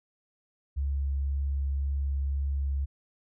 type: tone with vibrato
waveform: sine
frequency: 69.3 Hz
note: C#2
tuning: in tune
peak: -26 dBFS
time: 0.76-2.86 s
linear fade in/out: 20 ms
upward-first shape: triangle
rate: 1.9 Hz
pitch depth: 10 cents each way
effects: none